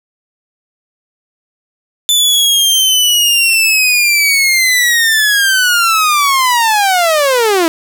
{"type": "linear sweep", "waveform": "sawtooth", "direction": "down", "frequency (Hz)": [3520, 316.1], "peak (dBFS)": -5, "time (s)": [2.09, 7.68], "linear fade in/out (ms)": 0, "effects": []}